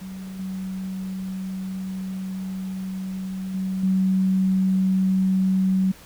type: tone with level steps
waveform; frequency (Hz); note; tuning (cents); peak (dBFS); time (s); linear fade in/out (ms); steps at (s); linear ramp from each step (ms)
sine; 188.9; F#3; +36; -32 / -27 / -23 / -17; 0.01-5.92; 10; 0.39 / 3.54 / 3.83; 5
effects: pink hiss -47 dBFS RMS until 6.05 s